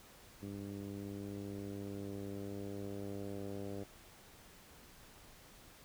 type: tone with low-pass filter sweep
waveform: 10% pulse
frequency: 99.9 Hz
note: G2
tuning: 33 cents sharp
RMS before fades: -44 dBFS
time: 0.42-3.84 s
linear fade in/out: 10 ms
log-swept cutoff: 300 to 550 Hz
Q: 1.3
effects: pink hiss -59 dBFS RMS until 5.84 s